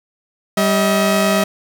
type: tone pair together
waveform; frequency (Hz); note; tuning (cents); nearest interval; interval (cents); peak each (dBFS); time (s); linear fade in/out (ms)
sawtooth; 196 / 636.8; G3 / D#5; 0 / +40; octave + minor sixth; 2040; -12; 0.57-1.44; 5
effects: none